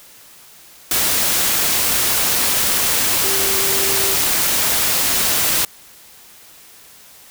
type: tone in noise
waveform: sine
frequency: 390 Hz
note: G4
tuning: 9 cents flat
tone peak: -26 dBFS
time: 3.24-4.15 s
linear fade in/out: 2 ms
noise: white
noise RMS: -17 dBFS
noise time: 0.91-5.65 s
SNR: -12 dB
effects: white hiss -44 dBFS RMS until 7.3 s